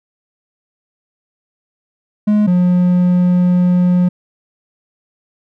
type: tone pair in turn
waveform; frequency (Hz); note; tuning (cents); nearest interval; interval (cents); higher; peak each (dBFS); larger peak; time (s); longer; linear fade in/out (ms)
triangle; 210 / 178.97; G#3 / F3; +19 / +43; minor third; 276; first; -7; neither; 2.27-2.47 / 2.47-4.09; second; 10
effects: none